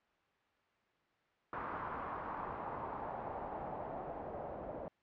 white noise with low-pass filter sweep, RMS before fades -43 dBFS, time 1.53-4.88 s, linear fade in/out 0 ms, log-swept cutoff 1200 to 600 Hz, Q 2.5, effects white hiss -73 dBFS RMS until 5.02 s + low-pass 2000 Hz 12 dB/octave

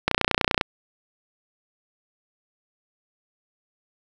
click train, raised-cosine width 0.3 ms, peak -3 dBFS, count 17, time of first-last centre 0.08-0.612 s, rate 30.1 Hz, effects 7-bit

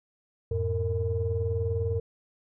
sine tone cluster, 85.8 / 105.7 / 458.9 Hz, F2 / G#2 / A#4, -30 / +31 / -27 cents, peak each -29 dBFS, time 0.51-2 s, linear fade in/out 5 ms, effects tanh soft clip ceiling -18 dBFS

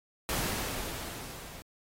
pink noise with level ramp, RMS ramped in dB -31 to -48 dBFS, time 0.29-1.62 s, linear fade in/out 0 ms, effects AAC 48 kbps

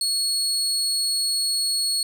30% pulse tone, 4346 Hz, C#8, 35 cents flat, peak -18 dBFS, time 0.01-2.03 s, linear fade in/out 2 ms, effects none

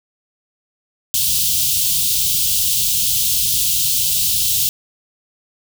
white band-stop noise, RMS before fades -17 dBFS, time 1.14-4.69 s, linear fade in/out 0 ms, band 170 to 2900 Hz, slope 48 dB/octave, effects none

